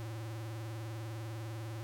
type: tone with vibrato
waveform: square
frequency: 111.6 Hz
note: A2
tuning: 25 cents sharp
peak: -40 dBFS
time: 0-1.83 s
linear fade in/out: 0 ms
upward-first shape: sine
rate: 20 Hz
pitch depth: 120 cents each way
effects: none